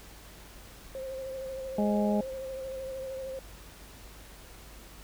sine tone with vibrato, 529 Hz, C5, 19 cents sharp, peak -35 dBFS, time 0.95-3.39 s, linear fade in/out 0 ms, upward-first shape sine, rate 13 Hz, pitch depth 29 cents each way
harmonic tone, 207.7 Hz, G#3, in tune, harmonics 1 / 2 / 3 / 4, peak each -26 / -34 / -31 / -36 dBFS, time 1.78-2.21 s, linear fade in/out 5 ms
effects added 50 Hz sine -51 dBFS peak until 5.03 s + pink hiss -51 dBFS RMS until 5.03 s

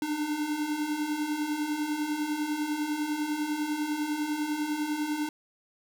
square beating tone pair, 293.2 / 303.2 Hz, D4 / D#4, -3 / -45 cents, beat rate 10 Hz, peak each -36 / -30 dBFS, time 0.02-5.29 s, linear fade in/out 2 ms, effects none

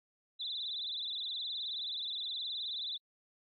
sine tone with vibrato, 3729 Hz, A#7, in tune, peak -36 dBFS, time 0.39-2.98 s, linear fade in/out 20 ms, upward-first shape sine, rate 19 Hz, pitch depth 140 cents each way, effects AAC 32 kbps

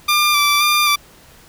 15% pulse tone with vibrato, 1182 Hz, D6, 11 cents sharp, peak -6 dBFS, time 0.08-0.96 s, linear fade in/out 10 ms, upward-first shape square, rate 1.9 Hz, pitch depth 22 cents each way, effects pink hiss -46 dBFS RMS until 1.48 s

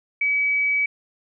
sine tone, 2280 Hz, C#7, 48 cents sharp, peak -18 dBFS, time 0.21-0.86 s, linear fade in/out 5 ms, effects none

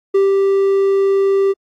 triangle tone with ADSR envelope, 392 Hz, G4, in tune, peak -7 dBFS, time 0.14-1.54 s, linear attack 10 ms, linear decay 160 ms, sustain -2 dB, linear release 31 ms, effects AAC 64 kbps

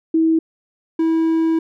sine / triangle tone pair in turn, 323.2 / 325 Hz, E4 / E4, -34 / -24 cents, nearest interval unison, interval 10 cents, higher second, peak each -12 dBFS, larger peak neither, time 0.14-0.39 / 0.99-1.59 s, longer second, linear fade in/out 5 ms, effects none

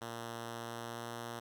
5% pulse tone with pitch glide, 116.4 to 117.41 Hz, A#2 to A#2, -2 to +13 cents, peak -30 dBFS, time 0.01-1.4 s, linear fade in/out 10 ms, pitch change +15 cents, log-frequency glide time 0.47-1.05 s, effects none

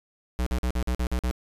square tone bursts, 61.74 Hz, B1, in tune, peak -24 dBFS, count 8, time 0.39-1.311 s, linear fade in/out 0 ms, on 74 ms, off 47 ms, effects resampled to 32000 Hz

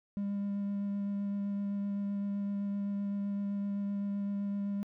triangle tone with vibrato, 201 Hz, G3, 44 cents sharp, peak -29 dBFS, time 0.17-4.83 s, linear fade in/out 0 ms, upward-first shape sine, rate 7.8 Hz, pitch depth 10 cents each way, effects tanh soft clip ceiling -25 dBFS

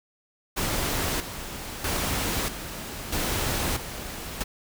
pink noise with tremolo, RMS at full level -27 dBFS, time 0.56-4.44 s, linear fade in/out 20 ms, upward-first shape square, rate 0.78 Hz, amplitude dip 65%, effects none

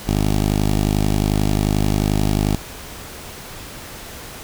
10% pulse tone with notch filter, 51.3 Hz, G#1, 21 cents flat, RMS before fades -18 dBFS, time 0.07-2.56 s, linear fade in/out 10 ms, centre 1500 Hz, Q 0.75, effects pink hiss -35 dBFS RMS until 4.43 s

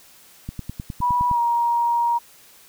click train, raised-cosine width 5 ms, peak -17 dBFS, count 9, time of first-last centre 0.49-1.313 s, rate 9.72 Hz
sine tone with pitch glide, 977 to 943.2 Hz, B5 to A#5, -19 to +20 cents, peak -17 dBFS, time 1.01-2.19 s, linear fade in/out 20 ms, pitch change -61 cents, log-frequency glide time 1.3-1.39 s
effects white hiss -50 dBFS RMS until 2.68 s

